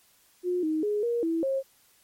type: tone with pitch steps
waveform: sine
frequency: 358.5 / 312.9 / 416.8 / 472.5 / 329 / 538 Hz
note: F4 / D#4 / G#4 / A#4 / E4 / C5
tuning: +45 / +10 / +6 / +23 / -3 / +48 cents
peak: -24 dBFS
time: 0.43-1.63 s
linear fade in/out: 50 ms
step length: 200 ms
effects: white hiss -62 dBFS RMS until 2.03 s + MP3 64 kbps